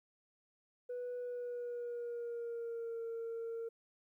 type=tone with pitch glide; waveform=sine; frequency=491.7 to 458.8 Hz; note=B4 to A#4; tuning=-8 to -28 cents; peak=-37 dBFS; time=0.89-3.69 s; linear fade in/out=10 ms; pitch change=-120 cents; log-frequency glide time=1.18-3.02 s; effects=tanh soft clip ceiling -37 dBFS + 13-bit